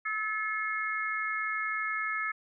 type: harmonic tone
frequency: 431.7 Hz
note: A4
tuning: 33 cents flat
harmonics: 3 / 4 / 5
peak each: -34 / -34 / -34 dBFS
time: 0.05-2.32 s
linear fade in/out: 10 ms
effects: none